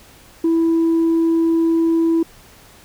sine tone, 329.6 Hz, E4, in tune, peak -11 dBFS, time 0.44-2.23 s, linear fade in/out 5 ms, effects tanh soft clip ceiling -11 dBFS + pink hiss -46 dBFS RMS until 2.84 s

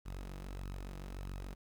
sawtooth tone with flanger, 46.99 Hz, F#1, 28 cents sharp, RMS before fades -44 dBFS, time 0.05-1.55 s, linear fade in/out 20 ms, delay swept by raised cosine 0.67 to 6.17 ms, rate 1.6 Hz, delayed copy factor +0.5, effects 11-bit

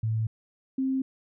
sine tone pair in turn, 110.9 / 264.7 Hz, A2 / C4, +14 / +20 cents, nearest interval octave + minor third, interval 1506 cents, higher second, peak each -24 dBFS, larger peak neither, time 0.03-0.27 / 0.78-1.02 s, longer neither, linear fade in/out 5 ms, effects none

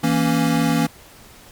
square chord, A# diminished, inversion second, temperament equal, 164.81 / 233.1 / 277.2 Hz, E3 / A#3 / C#4, 0 / 0 / 0 cents, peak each -21 dBFS, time 0.03-0.87 s, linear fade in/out 10 ms, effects pink hiss -45 dBFS RMS until 1.51 s + MP3 96 kbps

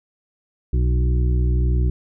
harmonic tone with a mistuned harmonic, 61.74 Hz, B1, in tune, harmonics 1 / 2 / 3 / 5 / 6, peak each -16 / -23 / -32 / -34 / -34 dBFS, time 0.73-1.9 s, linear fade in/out 5 ms, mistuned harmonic 1, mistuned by +48 cents, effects none

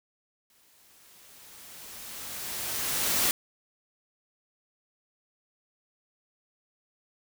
white noise with exponential growth, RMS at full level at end -24 dBFS, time 0.5-3.31 s, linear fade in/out 1 ms, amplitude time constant 610 ms, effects none

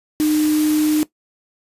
sine tone in noise, 305.2 Hz, D#4, 33 cents flat, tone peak -13 dBFS, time 0.2-1.03 s, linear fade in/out 0 ms, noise white, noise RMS -28 dBFS, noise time 0.2-1.03 s, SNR +12 dB, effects noise-tail reverb RT60 0.1 s tail -17 dB re dry + resampled to 32000 Hz

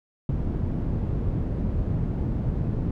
white low-pass noise, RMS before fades -26 dBFS, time 0.29-2.91 s, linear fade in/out 2 ms, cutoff 150 Hz, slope 12 dB/octave, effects none

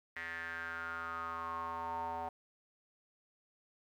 square tone with band-pass filter sweep, 83.2 Hz, E2, 17 cents sharp, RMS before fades -41 dBFS, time 0.16-2.29 s, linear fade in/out 5 ms, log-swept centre 1900 to 810 Hz, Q 7.5, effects 12-bit

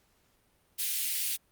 white high-pass noise, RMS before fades -31 dBFS, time 0.78-1.37 s, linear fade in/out 20 ms, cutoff 2300 Hz, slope 24 dB/octave, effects pink hiss -69 dBFS RMS until 1.51 s + Opus 48 kbps

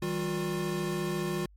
square tone cluster, 159.4 / 193.5 / 357.2 Hz, D#3 / G3 / F4, +42 / -22 / +39 cents, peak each -35 / -36 / -33 dBFS, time 0.02-1.46 s, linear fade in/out 5 ms, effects added 50 Hz sine -53 dBFS peak until 1.56 s + MP3 64 kbps

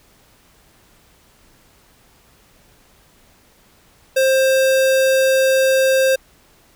square tone, 529 Hz, C5, 19 cents sharp, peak -13 dBFS, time 4.16-6.16 s, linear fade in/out 10 ms, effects pink hiss -53 dBFS RMS until 6.75 s

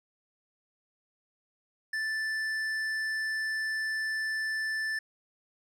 sine tone with tanh clipping, 1760 Hz, A6, in tune, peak -31 dBFS, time 1.93-4.99 s, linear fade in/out 5 ms, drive 10 dB, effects none

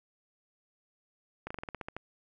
slowing click train, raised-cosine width 0.5 ms, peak -23 dBFS, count 10, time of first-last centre 1.47-1.966 s, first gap 35 ms, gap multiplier 1.11, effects none

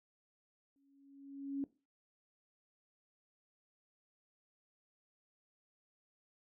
sine tone with exponential growth, 277.2 Hz, C#4, in tune, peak -33 dBFS, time 0.76-1.64 s, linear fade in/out 1 ms, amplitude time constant 190 ms, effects noise-tail reverb RT60 0.3 s tail -18 dB re dry

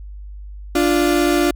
35% pulse tone pair together, 293.7 / 349.3 Hz, D4 / F4, 0 / 0 cents, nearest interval minor third, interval 300 cents, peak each -15 dBFS, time 0.75-1.51 s, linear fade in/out 5 ms, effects added 50 Hz sine -31 dBFS peak until 1.55 s

